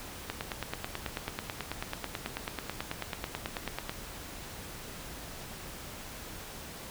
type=click train; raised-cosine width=0.3 ms; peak=-17 dBFS; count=34; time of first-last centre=0.3-3.895 s; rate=9.18 Hz; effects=pink hiss -44 dBFS RMS until 6.9 s